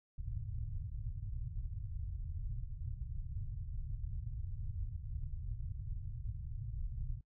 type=low-pass noise; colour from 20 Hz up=pink; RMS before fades=-41 dBFS; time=0.18-7.21 s; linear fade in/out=2 ms; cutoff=130 Hz; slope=48 dB/octave; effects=noise-tail reverb RT60 0.1 s tail -23 dB re dry